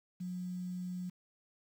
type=tone with quantisation; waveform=sine; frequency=180.7 Hz; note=F#3; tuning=41 cents flat; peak=-37 dBFS; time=0.2-1.1 s; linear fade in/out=10 ms; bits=10; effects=none